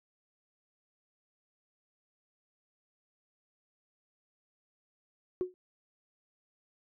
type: tone with exponential decay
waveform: sine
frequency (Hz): 365.3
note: F#4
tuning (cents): -22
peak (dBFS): -24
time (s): 5.41-5.54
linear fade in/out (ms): 0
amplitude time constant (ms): 28
effects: tanh soft clip ceiling -23 dBFS

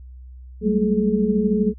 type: tone cluster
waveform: sine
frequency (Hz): 190.7 / 203.7 / 222.5 / 425.4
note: G3 / G#3 / A3 / G#4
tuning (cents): -47 / -33 / +20 / +42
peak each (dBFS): -22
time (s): 0.61-1.74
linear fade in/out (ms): 50
effects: added 63 Hz sine -37 dBFS peak until 1.78 s

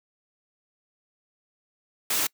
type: noise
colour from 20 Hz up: white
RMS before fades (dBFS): -25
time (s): 2.1-2.27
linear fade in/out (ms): 5
effects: noise-tail reverb RT60 0.1 s tail -25 dB re dry + high-pass 150 Hz 12 dB/octave

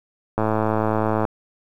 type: click train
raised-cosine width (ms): 1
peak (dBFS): -7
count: 96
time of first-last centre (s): 0.38-1.252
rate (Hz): 109
effects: 8-bit

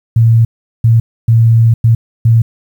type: tone bursts at uneven times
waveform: sine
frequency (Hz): 114.4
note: A#2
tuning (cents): -32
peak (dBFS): -4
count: 5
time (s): 0.16-0.45 / 0.84-1 / 1.28-1.74 / 1.84-1.95 / 2.25-2.42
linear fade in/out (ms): 5
effects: 7-bit

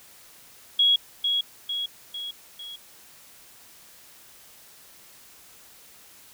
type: tone with echo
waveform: sine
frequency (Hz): 3322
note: G#7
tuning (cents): 0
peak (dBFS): -16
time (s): 0.79-0.96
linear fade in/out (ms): 5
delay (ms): 450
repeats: 4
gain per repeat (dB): -5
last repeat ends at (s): 2.76
effects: white hiss -51 dBFS RMS until 6.33 s

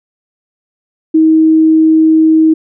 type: tone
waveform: sine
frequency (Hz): 317.6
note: D#4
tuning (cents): +36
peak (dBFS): -4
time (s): 1.14-2.54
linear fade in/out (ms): 10
effects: none

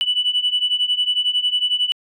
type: beating tone pair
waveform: sine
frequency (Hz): 2960 / 2971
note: F#7 / F#7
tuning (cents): 0 / +6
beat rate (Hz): 11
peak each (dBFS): -20 / -18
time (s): 0.01-1.92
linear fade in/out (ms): 0
effects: tanh soft clip ceiling -10 dBFS

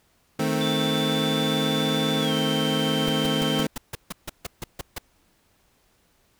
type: chord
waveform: 25% pulse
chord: A diminished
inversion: second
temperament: equal with one note detuned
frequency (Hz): 155.56 / 219.2 / 261.6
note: Eb3 / A3 / C4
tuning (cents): 0 / -6 / 0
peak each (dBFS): -23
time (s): 0.39-3.67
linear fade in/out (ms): 5
type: tone with pitch glide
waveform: sine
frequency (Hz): 3500 to 3118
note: A7 to G7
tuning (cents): -10 to -10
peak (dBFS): -28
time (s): 0.61-3.63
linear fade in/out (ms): 2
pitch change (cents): -200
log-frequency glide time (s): 2.2-2.33
type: noise bursts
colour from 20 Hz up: pink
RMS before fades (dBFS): -31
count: 12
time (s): 3.07-4.984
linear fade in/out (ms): 5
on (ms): 22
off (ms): 150
effects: pink hiss -64 dBFS RMS until 6.39 s

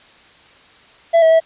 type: tone with pitch steps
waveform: triangle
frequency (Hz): 668 / 646 / 651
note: E5 / E5 / E5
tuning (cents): +23 / -35 / -22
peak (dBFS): -6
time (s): 1.13-1.403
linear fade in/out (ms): 20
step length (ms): 91
effects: white hiss -47 dBFS RMS until 1.45 s + resampled to 8000 Hz

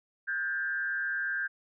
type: tone with frequency modulation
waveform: sine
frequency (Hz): 1593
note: G6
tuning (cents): +27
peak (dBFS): -29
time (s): 0.27-1.48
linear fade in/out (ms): 20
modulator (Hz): 138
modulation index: 0.7
effects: none

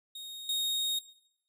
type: tone with level steps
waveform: 40% pulse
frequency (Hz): 3729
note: A#7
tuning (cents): 0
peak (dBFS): -39 / -27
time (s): 0.15-0.99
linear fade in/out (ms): 5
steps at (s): 0.49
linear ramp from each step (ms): 2
effects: noise-tail reverb RT60 0.8 s tail -18 dB re dry

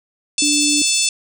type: harmonic tone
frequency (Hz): 880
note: A5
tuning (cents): 0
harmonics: 3 / 4 / 5 / 6 / 7 / 8 / 9 / 10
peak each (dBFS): -23 / -23 / -23 / -23 / -23 / -23 / -23 / -23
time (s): 0.38-1.09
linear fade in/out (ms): 2
type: tone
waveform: sine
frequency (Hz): 293.7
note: D4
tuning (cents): 0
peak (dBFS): -19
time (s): 0.42-0.82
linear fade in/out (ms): 2
type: noise with tremolo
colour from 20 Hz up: violet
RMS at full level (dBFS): -38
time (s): 0.44-1.06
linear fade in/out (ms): 0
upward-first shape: triangle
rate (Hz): 12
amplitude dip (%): 85
effects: none

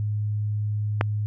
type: click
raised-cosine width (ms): 0.5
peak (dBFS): -6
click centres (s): 1.011
effects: added 105 Hz sine -23 dBFS peak until 1.26 s

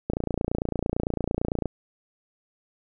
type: click train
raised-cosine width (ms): 2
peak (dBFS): -12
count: 46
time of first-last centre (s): 0.1-1.657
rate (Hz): 28.9
effects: none

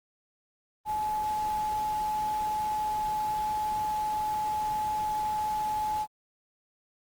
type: tone in noise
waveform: sine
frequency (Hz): 853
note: G#5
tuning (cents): +46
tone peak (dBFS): -27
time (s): 0.85-6.07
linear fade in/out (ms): 50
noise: pink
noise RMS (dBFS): -44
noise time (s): 0.85-6.07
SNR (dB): +14
effects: Opus 24 kbps

